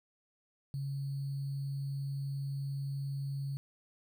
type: tone with sample-and-hold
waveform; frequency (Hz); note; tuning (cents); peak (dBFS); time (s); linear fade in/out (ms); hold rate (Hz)
sine; 138.59; C#3; 0; -34; 0.74-3.57; 0; 4410
effects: none